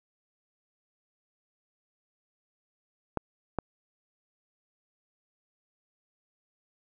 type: clicks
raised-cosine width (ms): 1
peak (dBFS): -14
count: 2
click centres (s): 3.173 / 3.587
effects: none